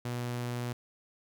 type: tone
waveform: sawtooth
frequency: 121.5 Hz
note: B2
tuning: 28 cents flat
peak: -29 dBFS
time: 0.05-0.73 s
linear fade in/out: 5 ms
effects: none